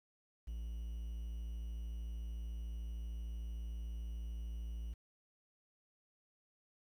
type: tone with quantisation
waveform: triangle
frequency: 56.7 Hz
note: A#1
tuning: 47 cents flat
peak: -38 dBFS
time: 0.47-4.94 s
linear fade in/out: 10 ms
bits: 11
effects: none